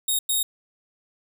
5% pulse tone bursts at uneven times, 3729 Hz, A#7, in tune, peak -13 dBFS, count 2, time 0.08-0.19 / 0.29-0.43 s, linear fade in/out 5 ms, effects none

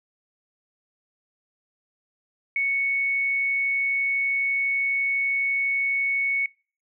sine tone, 2217 Hz, C#7, in tune, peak -21 dBFS, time 2.56-6.46 s, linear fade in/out 2 ms, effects noise-tail reverb RT60 0.4 s tail -26 dB re dry

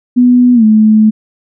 sine tone with pitch glide, 246.9 to 216.2 Hz, B3 to A3, 0 to -30 cents, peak -3 dBFS, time 0.16-1.11 s, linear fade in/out 20 ms, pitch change -230 cents, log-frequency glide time 0.54-0.64 s, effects none

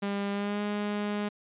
sawtooth tone with pitch glide, 200.7 to 206.9 Hz, G3 to G#3, +41 to -6 cents, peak -25 dBFS, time 0.02-1.29 s, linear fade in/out 10 ms, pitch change +53 cents, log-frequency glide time 0.32-0.61 s, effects resampled to 8000 Hz

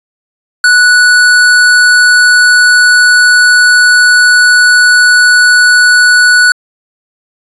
sine tone with hard clipping, 1476 Hz, F#6, 5 cents flat, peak -4 dBFS, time 0.64-6.52 s, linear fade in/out 2 ms, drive 18 dB, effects resampled to 24000 Hz

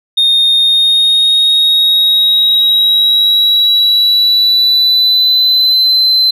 sine tone with pitch glide, 3686 to 4066 Hz, A#7 to B7, -20 to +50 cents, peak -4 dBFS, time 0.17-6.31 s, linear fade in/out 10 ms, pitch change +170 cents, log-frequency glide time 0.6-6.01 s, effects tanh soft clip ceiling -5 dBFS

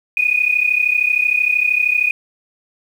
sine tone pair together, 2456 / 2489 Hz, D#7 / D#7, -23 / 0 cents, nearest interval unison, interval 23 cents, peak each -16 dBFS, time 0.17-2.11 s, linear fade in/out 2 ms, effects 7-bit

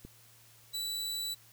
click, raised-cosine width 3 ms, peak -33 dBFS, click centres 0.05 s
sawtooth tone, 3951 Hz, B7, in tune, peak -31 dBFS, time 0.73-1.35 s, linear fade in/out 20 ms
effects added 114 Hz sine -64 dBFS peak until 1.52 s + white hiss -60 dBFS RMS until 1.52 s

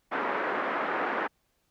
white band-pass noise, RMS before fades -30 dBFS, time 0.11-1.28 s, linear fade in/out 20 ms, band 250 to 1700 Hz, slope 24 dB/octave, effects pink hiss -73 dBFS RMS until 1.7 s

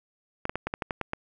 clicks, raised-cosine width 0.5 ms, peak -14 dBFS, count 9, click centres 0.454 / 0.495 / 0.556 / 0.67 / 0.739 / 0.822 / 0.908 / 1.013 / 1.134 s, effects none

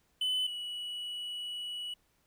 triangle tone pair in turn, 3014 / 2938 Hz, F#7 / F#7, +31 / -13 cents, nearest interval unison, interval 44 cents, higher first, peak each -27 / -35 dBFS, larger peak first, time 0.21-0.47 / 0.47-1.94 s, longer second, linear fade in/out 5 ms, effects pink hiss -72 dBFS RMS until 2.26 s

